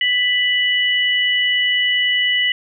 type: tone pair together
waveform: sine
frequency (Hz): 1981 / 2951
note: B6 / F#7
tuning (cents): +5 / -5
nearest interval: perfect fifth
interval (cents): 690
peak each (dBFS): -17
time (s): 0.01-2.52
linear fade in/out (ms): 2
effects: none